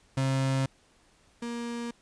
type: tone pair in turn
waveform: 35% pulse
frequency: 133.8 / 236.1 Hz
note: C3 / A#3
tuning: +39 / +22 cents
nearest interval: minor seventh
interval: 983 cents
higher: second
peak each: -23 / -31 dBFS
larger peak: first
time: 0.17-0.66 / 1.42-1.91 s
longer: neither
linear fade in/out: 5 ms
effects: pink hiss -63 dBFS RMS until 2.01 s + resampled to 22050 Hz